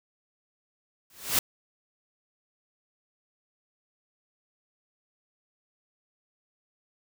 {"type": "noise with exponential growth", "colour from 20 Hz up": "white", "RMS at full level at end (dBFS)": -20, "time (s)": [1.1, 1.39], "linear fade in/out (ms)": 2, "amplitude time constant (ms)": 61, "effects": []}